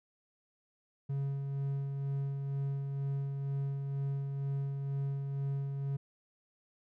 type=tone with tremolo; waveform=triangle; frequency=138.59 Hz; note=C#3; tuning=in tune; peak=-29 dBFS; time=1.09-5.97 s; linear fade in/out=10 ms; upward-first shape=sine; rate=2.1 Hz; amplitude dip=35%; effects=none